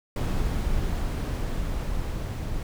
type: noise with level ramp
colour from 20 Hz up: brown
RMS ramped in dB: -25 to -30 dBFS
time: 0.16-2.63 s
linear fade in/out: 2 ms
effects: none